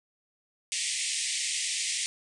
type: band-pass noise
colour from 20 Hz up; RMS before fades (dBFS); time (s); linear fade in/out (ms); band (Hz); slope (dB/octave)
white; -31; 0.72-2.06; 0; 1900 to 9400; 96
effects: none